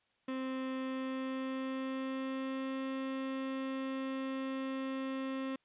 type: tone with pitch glide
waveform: 35% pulse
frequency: 261.6 to 266 Hz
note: C4 to C4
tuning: 0 to +29 cents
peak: -34 dBFS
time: 0.28-5.56 s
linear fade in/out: 5 ms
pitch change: +29 cents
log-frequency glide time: 0.74-2.82 s
effects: white hiss -75 dBFS RMS until 5.64 s + resampled to 8000 Hz

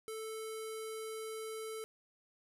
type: tone with low-pass filter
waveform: square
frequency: 440 Hz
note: A4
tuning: in tune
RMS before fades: -43 dBFS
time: 0.08-1.84 s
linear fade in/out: 0 ms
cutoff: 11000 Hz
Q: 3.5
effects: none

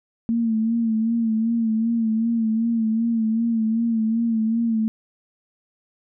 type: tone with vibrato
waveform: sine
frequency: 226.1 Hz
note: A3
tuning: 47 cents sharp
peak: -18 dBFS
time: 0.29-4.88 s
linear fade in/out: 0 ms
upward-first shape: sine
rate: 2.6 Hz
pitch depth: 54 cents each way
effects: none

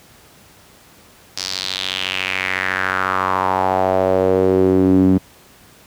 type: tone with band-pass filter sweep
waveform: sawtooth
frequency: 93.9 Hz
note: F#2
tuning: 26 cents sharp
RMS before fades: -17 dBFS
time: 1.37-5.18 s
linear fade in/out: 5 ms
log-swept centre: 5200 to 240 Hz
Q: 3.6
effects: pink hiss -47 dBFS RMS until 5.86 s + high-pass 60 Hz 12 dB/octave

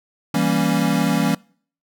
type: chord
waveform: square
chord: E diminished seventh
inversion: none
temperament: equal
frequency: 164.81 / 196 / 233.1 / 277.2 Hz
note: E3 / G3 / Bb3 / Db4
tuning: 0 / 0 / 0 / 0 cents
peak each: -23 dBFS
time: 0.34-1.35 s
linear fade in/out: 5 ms
effects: noise-tail reverb RT60 0.5 s tail -25 dB re dry

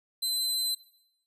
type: tone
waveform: sawtooth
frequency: 4053 Hz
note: B7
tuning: 44 cents sharp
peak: -24 dBFS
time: 0.22-0.75 s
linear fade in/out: 10 ms
effects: noise-tail reverb RT60 0.8 s tail -19 dB re dry + resampled to 32000 Hz

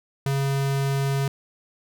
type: tone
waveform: square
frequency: 137.7 Hz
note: C#3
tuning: 11 cents flat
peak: -22 dBFS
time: 0.26-1.28 s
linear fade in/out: 2 ms
effects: none

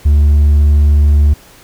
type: tone with hard clipping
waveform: sine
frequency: 73.42 Hz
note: D2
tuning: in tune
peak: -6 dBFS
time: 0.05-1.34 s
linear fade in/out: 10 ms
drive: 2 dB
effects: pink hiss -41 dBFS RMS until 1.63 s

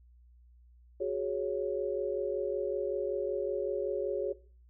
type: chord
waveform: sine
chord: F# suspended second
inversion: none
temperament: equal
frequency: 370 / 415.3 / 554.4 Hz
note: F#4 / G#4 / C#5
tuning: 0 / 0 / 0 cents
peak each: -34 dBFS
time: 1-4.33 s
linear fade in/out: 10 ms
effects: noise-tail reverb RT60 0.4 s tail -18 dB re dry + added 60 Hz sine -56 dBFS peak until 4.69 s

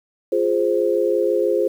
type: chord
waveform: sine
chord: F minor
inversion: none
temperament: equal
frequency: 349.2 / 415.3 / 523.3 Hz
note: F4 / Ab4 / C5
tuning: 0 / 0 / 0 cents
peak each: -21 / -20 / -20 dBFS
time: 0.32-1.68 s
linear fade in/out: 5 ms
effects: 8-bit

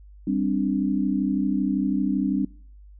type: chord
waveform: sine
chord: G suspended fourth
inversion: none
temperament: just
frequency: 196 / 261.3 / 294 Hz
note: G3 / C4 / D4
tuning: 0 / -2 / +2 cents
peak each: -25 dBFS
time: 0.27-2.45 s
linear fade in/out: 5 ms
effects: noise-tail reverb RT60 0.5 s tail -24 dB re dry + added 50 Hz sine -44 dBFS peak until 2.99 s

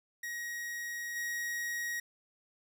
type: tone with level steps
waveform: 45% pulse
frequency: 1890 Hz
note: A#6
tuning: 23 cents sharp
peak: -37 / -34 dBFS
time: 0.23-2 s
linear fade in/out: 5 ms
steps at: 1.15 s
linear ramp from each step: 20 ms
effects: none

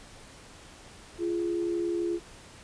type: tone pair together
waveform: sine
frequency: 343.8 / 415.3 Hz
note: F4 / G#4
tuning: -27 / 0 cents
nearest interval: minor third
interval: 327 cents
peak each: -27 / -35 dBFS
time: 1.18-2.2 s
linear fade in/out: 50 ms
effects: pink hiss -50 dBFS RMS until 2.63 s + resampled to 22050 Hz

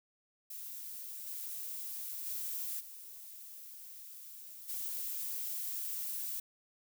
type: noise with level steps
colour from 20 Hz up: violet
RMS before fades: -45 / -42 / -39 / -50 / -39 dBFS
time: 0.5-6.4 s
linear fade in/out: 5 ms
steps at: 1.26 / 2.25 / 2.79 / 4.68 s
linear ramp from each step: 20 ms
effects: none

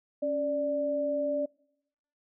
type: tone pair together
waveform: sine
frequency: 277.2 / 587.3 Hz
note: C#4 / D5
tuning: 0 / 0 cents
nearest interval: octave + minor second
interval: 1300 cents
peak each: -34 / -27 dBFS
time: 0.22-1.46 s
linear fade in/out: 10 ms
effects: noise-tail reverb RT60 0.8 s tail -26 dB re dry

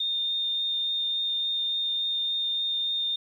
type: tone with vibrato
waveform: sine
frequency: 3641 Hz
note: A#7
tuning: 41 cents flat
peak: -25 dBFS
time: 0-3.16 s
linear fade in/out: 5 ms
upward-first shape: triangle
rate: 3.5 Hz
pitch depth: 9 cents each way
effects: 10-bit

